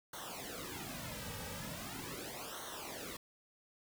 pink noise with flanger, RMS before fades -45 dBFS, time 0.13-3.17 s, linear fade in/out 5 ms, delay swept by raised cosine 0.4 to 2.9 ms, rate 0.4 Hz, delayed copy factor -0.9, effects none

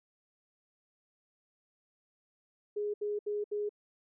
sine tone bursts, 415.3 Hz, G#4, in tune, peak -31 dBFS, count 4, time 2.76-3.693 s, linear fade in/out 10 ms, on 180 ms, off 71 ms, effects none

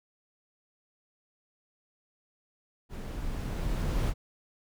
brown noise with level ramp, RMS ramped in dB -38 to -27 dBFS, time 2.89-4.14 s, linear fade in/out 50 ms, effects none

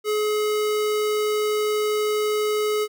square tone, 423.9 Hz, G#4, 35 cents sharp, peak -21 dBFS, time 0.04-2.88 s, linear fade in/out 50 ms, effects none

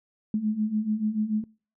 sine beating tone pair, 210 / 216.9 Hz, G#3 / A3, +19 / -25 cents, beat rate 6.9 Hz, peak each -29 / -25 dBFS, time 0.34-1.44 s, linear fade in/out 2 ms, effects noise-tail reverb RT60 0.4 s tail -25 dB re dry

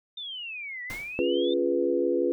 sine exponential two-way sweep, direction down then up, 3647 to 1925 to 3647 Hz, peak -34 dBFS, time 0.17-1.54 s, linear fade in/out 5 ms, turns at 0.83 s
pink noise with exponential decay, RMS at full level -37 dBFS, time 0.9-1.28 s, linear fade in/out 0 ms, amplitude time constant 81 ms
sine chord, C# dominant seventh, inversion none, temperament equal, 277.2 / 349.2 / 415.3 / 493.9 Hz, C#4 / E#4 / G#4 / B4, 0 / 0 / 0 / 0 cents, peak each -30 / -26 / -30 / -27 dBFS, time 1.19-2.32 s, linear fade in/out 0 ms
effects none

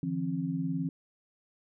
sine tone cluster, 150.4 / 169.6 / 267.4 Hz, D3 / E3 / C4, +42 / +50 / +38 cents, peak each -37 / -32 / -33 dBFS, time 0.03-0.89 s, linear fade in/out 2 ms, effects none

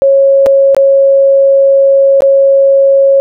sine tone with dropouts, 548 Hz, C#5, 20 cents flat, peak -3 dBFS, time 0.02-3.2 s, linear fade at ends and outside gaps 0 ms, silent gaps 0.461-0.466 / 0.747-0.766 / 2.206-2.221 s, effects none

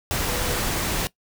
sine tone in noise, 493.9 Hz, B4, in tune, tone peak -32 dBFS, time 0.29-0.59 s, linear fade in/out 0 ms, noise pink, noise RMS -25 dBFS, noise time 0.11-1.07 s, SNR -10 dB, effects noise-tail reverb RT60 0.1 s tail -19 dB re dry

